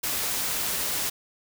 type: noise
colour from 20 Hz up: white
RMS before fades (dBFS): -28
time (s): 0.03-1.1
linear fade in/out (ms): 10
effects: none